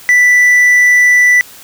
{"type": "tone", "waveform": "triangle", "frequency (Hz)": 1975.5, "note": "B6", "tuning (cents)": 0, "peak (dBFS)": -3, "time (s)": [0.09, 1.41], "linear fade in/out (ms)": 0, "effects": ["white hiss -36 dBFS RMS until 1.63 s"]}